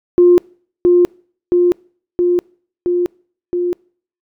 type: tone with echo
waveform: sine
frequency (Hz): 353.3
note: F4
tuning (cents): +20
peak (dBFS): -4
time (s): 0.18-0.38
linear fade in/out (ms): 0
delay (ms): 670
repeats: 5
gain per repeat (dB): -2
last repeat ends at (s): 3.73
effects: noise-tail reverb RT60 0.5 s tail -26 dB re dry + tanh soft clip ceiling 0 dBFS